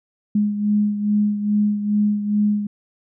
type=beating tone pair; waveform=sine; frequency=207.7 / 210.1 Hz; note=G#3 / G#3; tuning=0 / +20 cents; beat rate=2.4 Hz; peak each=-17 / -24 dBFS; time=0.35-2.67 s; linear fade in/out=5 ms; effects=none